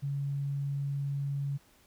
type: tone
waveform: sine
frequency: 140.4 Hz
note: C#3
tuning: 22 cents sharp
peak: -30 dBFS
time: 0.02-1.58 s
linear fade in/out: 20 ms
effects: pink hiss -63 dBFS RMS until 1.86 s